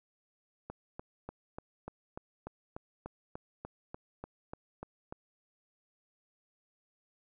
click train, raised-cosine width 1 ms, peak -27 dBFS, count 16, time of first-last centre 0.7-5.125 s, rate 3.39 Hz, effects none

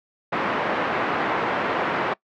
white band-pass noise, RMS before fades -24 dBFS, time 0.32-2.14 s, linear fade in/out 10 ms, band 210 to 1400 Hz, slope 12 dB/octave, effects noise-tail reverb RT60 0.1 s tail -22 dB re dry + low-pass 3000 Hz 12 dB/octave

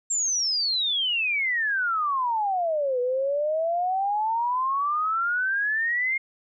sine exponential two-way sweep, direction down then up, 7520 to 487.7 to 2143 Hz, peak -22 dBFS, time 0.1-6.18 s, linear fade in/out 10 ms, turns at 3 s, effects none

